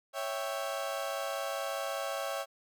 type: chord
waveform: 30% pulse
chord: C# diminished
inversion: none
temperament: equal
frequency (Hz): 554.4 / 659.3 / 784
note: C#5 / E5 / G5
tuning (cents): 0 / 0 / 0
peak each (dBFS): -34 / -35 / -38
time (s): 0.13-2.46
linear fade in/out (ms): 50
effects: none